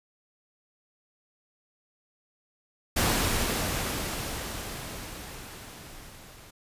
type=noise with level ramp; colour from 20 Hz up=pink; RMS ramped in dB=-24 to -50 dBFS; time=2.96-6.51 s; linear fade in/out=10 ms; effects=resampled to 32000 Hz